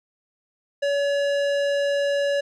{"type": "tone with tanh clipping", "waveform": "sine", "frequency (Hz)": 567, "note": "C#5", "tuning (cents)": 39, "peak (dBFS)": -22, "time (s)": [0.82, 2.41], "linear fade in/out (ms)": 10, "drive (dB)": 17, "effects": []}